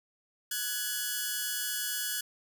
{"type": "tone pair together", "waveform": "5% pulse", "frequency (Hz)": [1480, 1681.6], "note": ["F#6", "G#6"], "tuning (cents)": [0, 21], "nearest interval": "major second", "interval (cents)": 221, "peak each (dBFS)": -23, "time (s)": [0.51, 2.21], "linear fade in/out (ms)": 5, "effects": ["9-bit"]}